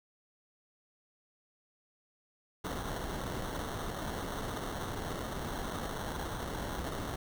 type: noise with sample-and-hold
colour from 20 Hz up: pink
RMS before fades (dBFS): -38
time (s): 2.64-7.16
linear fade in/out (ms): 5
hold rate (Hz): 2450
effects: none